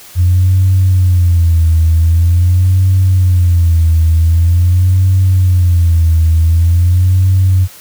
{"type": "tone with vibrato", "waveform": "sine", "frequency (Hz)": 87.31, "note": "F2", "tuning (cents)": 0, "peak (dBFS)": -5, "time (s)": [0.15, 7.68], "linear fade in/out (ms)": 50, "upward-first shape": "sine", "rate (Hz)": 0.45, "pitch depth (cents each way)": 130, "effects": ["tanh soft clip ceiling -1 dBFS", "white hiss -36 dBFS RMS until 7.8 s"]}